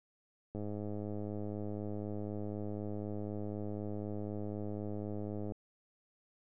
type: click train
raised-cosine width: 2 ms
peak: -28 dBFS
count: 518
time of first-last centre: 0.55-5.521 s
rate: 104 Hz
effects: none